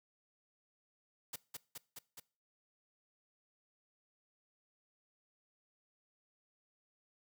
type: noise with echo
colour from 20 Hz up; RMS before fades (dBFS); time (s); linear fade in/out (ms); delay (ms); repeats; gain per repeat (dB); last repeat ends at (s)
white; -43; 1.33-1.36; 5; 210; 4; -2; 2.2
effects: noise-tail reverb RT60 0.4 s tail -22 dB re dry